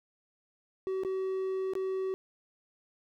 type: tone with dropouts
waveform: triangle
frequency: 379.6 Hz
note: F#4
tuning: 44 cents sharp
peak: -28 dBFS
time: 0.87-2.14 s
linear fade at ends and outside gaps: 0 ms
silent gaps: 1.035-1.049 / 1.735-1.753 s
effects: none